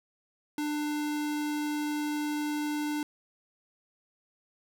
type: tone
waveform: square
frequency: 298 Hz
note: D4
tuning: 25 cents sharp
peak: -30 dBFS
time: 0.58-3.03 s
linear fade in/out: 2 ms
effects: none